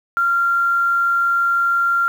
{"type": "tone with quantisation", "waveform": "sine", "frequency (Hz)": 1383, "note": "F6", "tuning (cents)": -17, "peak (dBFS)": -14, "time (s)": [0.17, 2.08], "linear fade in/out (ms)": 0, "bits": 7, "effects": []}